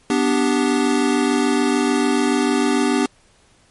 square chord, G major, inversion first, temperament equal, 246.9 / 293.7 / 392 Hz, B3 / D4 / G4, 0 / 0 / 0 cents, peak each -20 / -20 / -22 dBFS, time 0.1-3.06 s, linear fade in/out 2 ms, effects pink hiss -55 dBFS RMS until 3.7 s + MP3 48 kbps

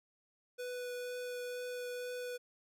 square tone with vibrato, 493.9 Hz, B4, in tune, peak -40 dBFS, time 0.58-2.38 s, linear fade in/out 20 ms, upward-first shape triangle, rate 2.1 Hz, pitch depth 8 cents each way, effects none

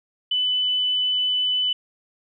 sine tone, 2998 Hz, F#7, 22 cents sharp, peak -19 dBFS, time 0.31-1.73 s, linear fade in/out 5 ms, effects none

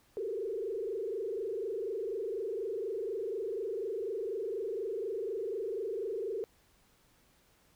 sine tone with frequency modulation, 420.4 Hz, G#4, 21 cents sharp, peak -33 dBFS, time 0.17-6.44 s, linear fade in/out 0 ms, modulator 24.1 Hz, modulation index 2.1, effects pink hiss -67 dBFS RMS until 7.75 s

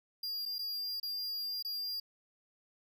square tone with dropouts, 4801 Hz, D8, 37 cents sharp, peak -36 dBFS, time 0.23-2 s, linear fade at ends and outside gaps 5 ms, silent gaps 0.455-0.459 / 0.584-0.59 / 1-1.029 / 1.626-1.648 s, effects none

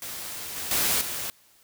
white noise with level steps, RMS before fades -36 / -33 / -24 / -32 dBFS, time 0.02-1.3 s, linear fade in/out 0 ms, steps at 0.56 / 0.71 / 1.01 s, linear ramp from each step 2 ms, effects white hiss -59 dBFS RMS until 1.63 s

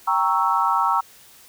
sine chord, G diminished seventh, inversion none, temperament equal, 784 / 932.3 / 1108.7 / 1318.5 Hz, G5 / Bb5 / Db6 / Fb6, 0 / 0 / 0 / 0 cents, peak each -25 / -21 / -23 / -22 dBFS, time 0.07-1.01 s, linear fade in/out 10 ms, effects white hiss -49 dBFS RMS until 1.48 s

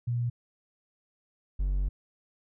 sine / triangle tone pair in turn, 120 / 47.33 Hz, B2 / F#1, -49 / +40 cents, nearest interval octave + major third, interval 1611 cents, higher first, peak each -26 / -23 dBFS, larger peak second, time 0.07-0.3 / 1.59-1.89 s, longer second, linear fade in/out 10 ms, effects none

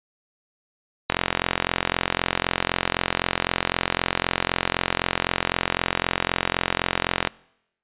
click train, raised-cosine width 0.3 ms, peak -3 dBFS, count 272, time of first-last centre 1.1-7.273 s, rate 43.9 Hz, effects noise-tail reverb RT60 0.8 s tail -24 dB re dry + resampled to 8000 Hz

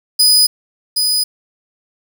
sawtooth tone with echo, 4978 Hz, D#8, in tune, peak -5 dBFS, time 0.19-0.47 s, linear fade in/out 10 ms, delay 770 ms, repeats 1, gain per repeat -5 dB, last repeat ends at 1.24 s, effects 7-bit

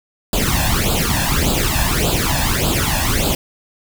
pink noise with flanger, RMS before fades -17 dBFS, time 0.33-3.35 s, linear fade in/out 2 ms, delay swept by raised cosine 0.25 to 1.18 ms, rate 1.7 Hz, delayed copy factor +0.8, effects none

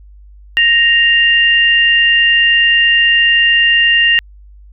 sine tone pair together, 1864.8 / 2794 Hz, A#6 / F7, 0 / 0 cents, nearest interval perfect fifth, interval 700 cents, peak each -10 dBFS, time 0.57-4.19 s, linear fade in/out 0 ms, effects added 50 Hz sine -36 dBFS peak until 4.72 s

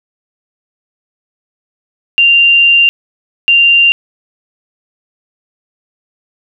sine tone bursts at uneven times, 2782 Hz, F7, 7 cents flat, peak -4 dBFS, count 2, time 2.18-2.89 / 3.48-3.92 s, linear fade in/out 0 ms, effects none

